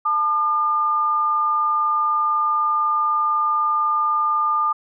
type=tone pair together; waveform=sine; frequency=880 / 1206 Hz; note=A5 / D6; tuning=0 / +46 cents; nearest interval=perfect fourth; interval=546 cents; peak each=-26 / -17 dBFS; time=0.05-4.73 s; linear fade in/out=10 ms; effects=none